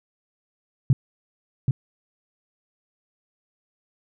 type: tone with echo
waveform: sine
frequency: 130.2 Hz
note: C3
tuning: 8 cents flat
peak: -12 dBFS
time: 0.9-0.93 s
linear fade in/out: 2 ms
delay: 780 ms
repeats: 1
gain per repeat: -4 dB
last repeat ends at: 1.71 s
effects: none